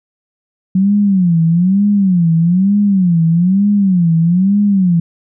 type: tone with vibrato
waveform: sine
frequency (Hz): 183.4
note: F#3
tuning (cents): -15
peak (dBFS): -8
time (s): 0.75-5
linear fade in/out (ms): 5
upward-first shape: sine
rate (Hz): 1.1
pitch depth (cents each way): 200
effects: none